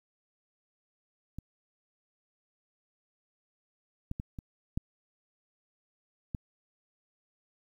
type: clicks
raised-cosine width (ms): 5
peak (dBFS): -27 / -22 / -23 / -27 / -18 / -21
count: 6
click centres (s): 1.386 / 4.114 / 4.199 / 4.388 / 4.775 / 6.348
effects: 10-bit